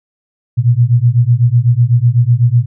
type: beating tone pair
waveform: sine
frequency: 116.4 / 124.4 Hz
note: A#2 / B2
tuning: -2 / +13 cents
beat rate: 8 Hz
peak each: -10 dBFS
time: 0.57-2.66 s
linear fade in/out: 20 ms
effects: none